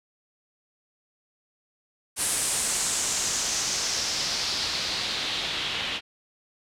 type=noise with low-pass filter sweep; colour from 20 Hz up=white; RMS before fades=-28 dBFS; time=2.16-6.01 s; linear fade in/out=50 ms; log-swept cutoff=9600 to 3100 Hz; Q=2.7; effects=none